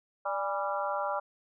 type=harmonic tone with a mistuned harmonic; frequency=196.1 Hz; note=G3; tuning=1 cent sharp; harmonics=3 / 4 / 5 / 6 / 7; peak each=-34 / -35 / -36 / -37 / -37 dBFS; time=0.25-1.2 s; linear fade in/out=10 ms; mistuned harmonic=4; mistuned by=+67 cents; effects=none